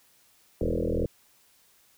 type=tone with frequency modulation; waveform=sine; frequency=266.6 Hz; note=C4; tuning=33 cents sharp; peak=-24 dBFS; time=0.61-1.06 s; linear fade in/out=2 ms; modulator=41.2 Hz; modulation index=6.5; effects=white hiss -62 dBFS RMS until 1.97 s